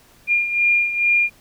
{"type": "beating tone pair", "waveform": "sine", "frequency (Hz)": [2409, 2411.3], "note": ["D7", "D7"], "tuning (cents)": [43, 45], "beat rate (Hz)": 2.3, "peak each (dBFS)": [-16, -22], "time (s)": [0.27, 1.3], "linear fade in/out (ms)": 50, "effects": ["pink hiss -52 dBFS RMS until 1.4 s"]}